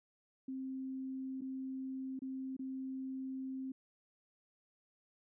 sine tone with dropouts, 263.6 Hz, C4, 13 cents sharp, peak -39 dBFS, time 0.48-3.72 s, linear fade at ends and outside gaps 5 ms, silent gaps 1.41-1.417 / 2.192-2.219 / 2.567-2.592 s, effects none

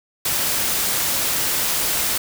white noise, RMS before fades -21 dBFS, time 0.25-2.18 s, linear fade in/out 5 ms, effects none

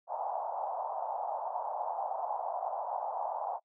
pink band-pass noise, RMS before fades -36 dBFS, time 0.07-3.6 s, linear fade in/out 50 ms, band 670 to 910 Hz, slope 48 dB/octave, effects noise-tail reverb RT60 0.1 s tail -25 dB re dry

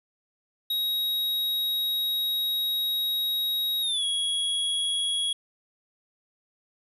square tone with pitch glide, 3800 to 3327 Hz, A#7 to G#7, +33 to +2 cents, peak -25 dBFS, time 0.7-5.33 s, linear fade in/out 5 ms, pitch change -231 cents, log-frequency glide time 3.81-4.04 s, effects resampled to 32000 Hz + 9-bit

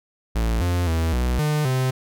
45% pulse tone with pitch steps, 56.2 / 88.3 / 81.6 / 61.7 / 150.8 / 129.6 Hz, A1 / F2 / E2 / B1 / D3 / C3, +37 / +20 / -17 / -1 / +46 / -16 cents, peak -19 dBFS, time 0.35-1.91 s, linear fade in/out 10 ms, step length 260 ms, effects none

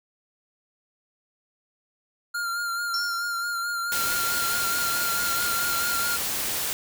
square tone with vibrato, 1396.9 Hz, F6, in tune, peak -27 dBFS, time 2.34-6.17 s, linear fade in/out 10 ms, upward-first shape sine, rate 4.6 Hz, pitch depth 30 cents each way
sine tone with exponential decay, 5430 Hz, F8, 50 cents flat, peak -24 dBFS, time 2.94-3.59 s, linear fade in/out 1 ms, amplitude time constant 140 ms
white noise, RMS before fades -28 dBFS, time 3.92-6.73 s, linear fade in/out 0 ms
effects none

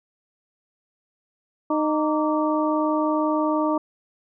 harmonic tone with a mistuned harmonic, 307.6 Hz, D#4, 20 cents flat, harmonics 1 / 2 / 3 / 4, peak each -22 / -25 / -27 / -28 dBFS, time 1.7-3.78 s, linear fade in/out 5 ms, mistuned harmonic 4, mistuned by -100 cents, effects none

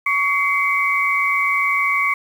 sine tone cluster, 1127 / 2080 / 2260 Hz, C#6 / C7 / C#7, +28 / -11 / +33 cents, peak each -20 dBFS, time 0.06-2.14 s, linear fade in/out 5 ms, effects 7-bit

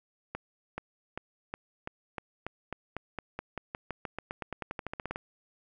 accelerating click train, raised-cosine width 0.5 ms, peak -20 dBFS, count 28, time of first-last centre 0.35-5.159 s, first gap 430 ms, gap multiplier 0.92, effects none

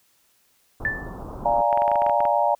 pink low-pass noise, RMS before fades -35 dBFS, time 0.8-1.62 s, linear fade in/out 2 ms, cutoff 1200 Hz, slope 48 dB/octave
sine tone with exponential decay, 1760 Hz, A6, in tune, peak -18 dBFS, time 0.85-1.19 s, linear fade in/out 1 ms, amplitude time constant 73 ms
sine chord, Bb dominant seventh, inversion first, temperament equal with one note detuned, 587.3 / 698.5 / 827.7 / 932.3 Hz, D5 / F5 / Ab5 / Bb5, 0 / 0 / -6 / 0 cents, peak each -23 dBFS, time 1.45-2.55 s, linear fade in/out 5 ms
clicks, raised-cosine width 0.5 ms, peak -17 dBFS, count 11, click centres 1.728 / 1.775 / 1.82 / 1.879 / 1.916 / 1.957 / 2.02 / 2.065 / 2.096 / 2.205 / 2.253 s
effects white hiss -63 dBFS RMS until 2.59 s

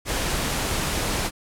pink noise, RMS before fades -25 dBFS, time 0.05-1.31 s, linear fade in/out 50 ms, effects low-pass 12000 Hz 12 dB/octave

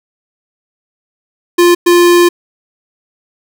square tone bursts at uneven times, 349.2 Hz, F4, in tune, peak -5 dBFS, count 2, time 1.58-1.75 / 1.86-2.29 s, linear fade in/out 10 ms, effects none

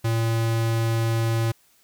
square tone, 114 Hz, A#2, 38 cents flat, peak -21 dBFS, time 0.04-1.52 s, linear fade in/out 10 ms, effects white hiss -60 dBFS RMS until 1.83 s

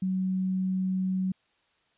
sine tone, 187.3 Hz, F#3, 21 cents sharp, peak -25 dBFS, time 0.02-1.32 s, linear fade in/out 5 ms, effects white hiss -69 dBFS RMS until 1.97 s + resampled to 8000 Hz

